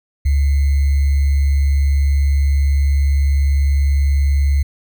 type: tone with sample-and-hold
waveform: sine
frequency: 70.1 Hz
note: C#2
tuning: 20 cents sharp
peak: -11 dBFS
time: 0.25-4.63 s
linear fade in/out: 10 ms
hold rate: 2100 Hz
effects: none